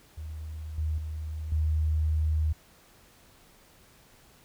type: tone with level steps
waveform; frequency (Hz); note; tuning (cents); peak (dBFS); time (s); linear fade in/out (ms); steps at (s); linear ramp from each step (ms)
sine; 77.78; D#2; 0; -35 / -26 / -32 / -23; 0.17-2.53; 10; 0.78 / 0.98 / 1.52; 2
effects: pink hiss -58 dBFS RMS until 4.44 s